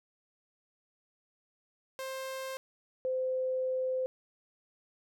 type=tone pair in turn; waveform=sawtooth / sine; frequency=528 / 515.9 Hz; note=C5 / C5; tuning=+16 / -24 cents; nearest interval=unison; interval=40 cents; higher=first; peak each=-33 / -29 dBFS; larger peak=second; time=1.99-2.57 / 3.05-4.06 s; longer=second; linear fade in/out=0 ms; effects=none